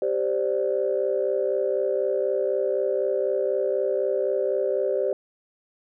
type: chord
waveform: sine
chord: G suspended fourth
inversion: none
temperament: equal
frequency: 392 / 523.3 / 587.3 Hz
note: G4 / C5 / D5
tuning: 0 / 0 / 0 cents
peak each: -25 / -25 / -26 dBFS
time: 0.02-5.13 s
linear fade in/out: 2 ms
effects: tanh soft clip ceiling -12 dBFS